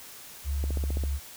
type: tone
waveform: sine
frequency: 70.2 Hz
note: C#2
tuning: 22 cents sharp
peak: -26 dBFS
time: 0.44-1.2 s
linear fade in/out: 50 ms
type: click train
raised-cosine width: 2 ms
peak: -22 dBFS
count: 7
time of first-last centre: 0.64-1.037 s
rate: 15.1 Hz
effects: white hiss -46 dBFS RMS until 1.36 s